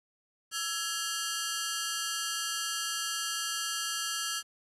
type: ring-modulated tone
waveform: 10% pulse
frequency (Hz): 1504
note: F#6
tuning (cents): +28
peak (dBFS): -20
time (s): 0.51-4.43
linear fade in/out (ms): 50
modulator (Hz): 171
effects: resampled to 32000 Hz + 10-bit